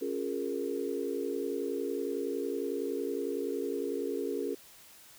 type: chord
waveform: sine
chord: Bb minor seventh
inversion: first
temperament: equal with one note detuned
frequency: 277.2 / 355.5 / 415.3 / 466.2 Hz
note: Db4 / F4 / Ab4 / Bb4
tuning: 0 / +31 / 0 / 0 cents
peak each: -37 / -38 / -35 / -37 dBFS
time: 0.01-4.55 s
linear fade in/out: 10 ms
effects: white hiss -55 dBFS RMS until 5.18 s